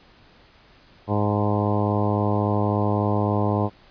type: harmonic tone with a mistuned harmonic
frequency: 103.6 Hz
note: G#2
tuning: 4 cents flat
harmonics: 1 / 2 / 3 / 4 / 5 / 6 / 7 / 8 / 9 / 10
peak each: -23 / -26 / -28 / -29 / -30 / -31 / -31 / -32 / -33 / -33 dBFS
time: 1.07-3.7 s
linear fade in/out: 50 ms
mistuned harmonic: 8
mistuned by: +28 cents
effects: pink hiss -53 dBFS RMS until 3.9 s + resampled to 11025 Hz